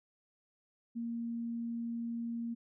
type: tone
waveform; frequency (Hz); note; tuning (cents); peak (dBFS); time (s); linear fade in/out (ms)
sine; 233.1; A#3; 0; -35; 0.95-2.55; 20
effects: none